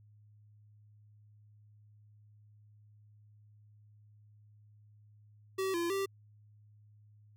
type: tone with pitch steps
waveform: square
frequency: 382.5 / 341.6 / 391.2 Hz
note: G4 / F4 / G4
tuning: -42 / -38 / -4 cents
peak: -32 dBFS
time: 5.58-6.06 s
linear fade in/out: 10 ms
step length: 160 ms
effects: added 105 Hz sine -58 dBFS peak until 7.36 s